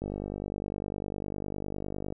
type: click train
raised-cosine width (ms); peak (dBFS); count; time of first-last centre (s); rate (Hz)
2; -21; 106; 0.02-2.124; 49.9
effects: none